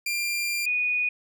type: tone pair in turn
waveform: sawtooth / sine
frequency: 2385 / 2470 Hz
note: D7 / D#7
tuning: +26 / -13 cents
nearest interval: minor second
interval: 61 cents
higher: second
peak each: -22 dBFS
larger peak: neither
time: 0.06-0.66 / 0.66-1.09 s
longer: first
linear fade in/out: 5 ms
effects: none